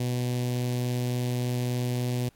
sawtooth tone with notch filter, 123.47 Hz, B2, in tune, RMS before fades -28 dBFS, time 0-2.29 s, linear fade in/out 5 ms, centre 1300 Hz, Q 0.65, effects pink hiss -65 dBFS RMS until 2.35 s + AAC 64 kbps

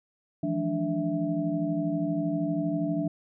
sine tone cluster, 161.2 / 173.7 / 213.1 / 293.1 / 659 Hz, E3 / F3 / G#3 / D4 / E5, -38 / -9 / +45 / -3 / -1 cents, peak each -34 / -32 / -37 / -28 / -34 dBFS, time 0.43-3.08 s, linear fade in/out 5 ms, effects none

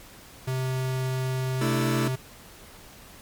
square tone, 130 Hz, C3, 11 cents flat, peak -26 dBFS, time 0.47-2.16 s, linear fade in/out 10 ms
sawtooth chord, A suspended fourth, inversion none, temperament just, 220 / 293.3 / 330 Hz, A3 / D4 / E4, 0 / -2 / +2 cents, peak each -24 / -28 / -24 dBFS, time 1.61-2.08 s, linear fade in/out 5 ms
effects pink hiss -48 dBFS RMS until 3.21 s + MP3 96 kbps

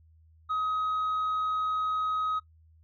sine tone with tanh clipping, 1264 Hz, D#6, 27 cents sharp, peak -27 dBFS, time 0.49-2.4 s, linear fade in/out 20 ms, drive 1 dB, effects noise-tail reverb RT60 0.1 s tail -19 dB re dry + added 80 Hz sine -56 dBFS peak until 2.83 s

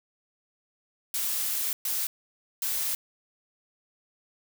blue noise bursts at uneven times, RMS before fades -29 dBFS, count 3, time 1.14-1.73 / 1.85-2.07 / 2.62-2.95 s, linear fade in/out 2 ms, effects none

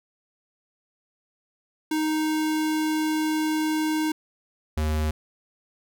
square tone pair in turn, 311.1 / 77.15 Hz, D#4 / D#2, 0 / -14 cents, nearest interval 2 octaves, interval 2414 cents, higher first, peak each -23 / -23 dBFS, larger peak neither, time 1.91-4.12 / 4.77-5.11 s, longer first, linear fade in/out 5 ms, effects none

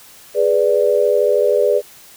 sine chord, G# diminished, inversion none, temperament equal, 415.3 / 493.9 / 587.3 Hz, G#4 / B4 / D5, 0 / 0 / 0 cents, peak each -16 dBFS, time 0.34-1.82 s, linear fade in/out 50 ms, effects white hiss -43 dBFS RMS until 2.16 s

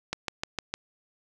click train, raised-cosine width 0.2 ms, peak -12 dBFS, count 5, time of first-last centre 0.13-0.74 s, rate 6.56 Hz, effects none

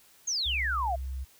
sine exponential sweep, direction down, 6720 to 644 Hz, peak -27 dBFS, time 0.27-0.96 s, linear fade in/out 10 ms
sine tone with pitch glide, 65.2 to 65.73 Hz, C2 to C2, -5 to +9 cents, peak -32 dBFS, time 0.45-1.25 s, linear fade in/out 20 ms, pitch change +14 cents, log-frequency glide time 0.66-1.06 s
effects white hiss -59 dBFS RMS until 1.39 s

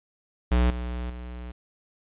square tone with level steps, 60.8 Hz, B1, 26 cents flat, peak -19 / -30 / -36 dBFS, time 0.51-1.52 s, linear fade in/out 10 ms, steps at 0.7 / 1.1 s, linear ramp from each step 2 ms, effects resampled to 8000 Hz + 10-bit

